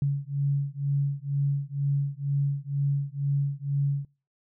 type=beating tone pair; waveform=sine; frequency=139.8 / 141.9 Hz; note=C#3 / C#3; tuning=+15 / +41 cents; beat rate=2.1 Hz; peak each=-27 dBFS; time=0.02-4.05 s; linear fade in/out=2 ms; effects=noise-tail reverb RT60 0.4 s tail -26 dB re dry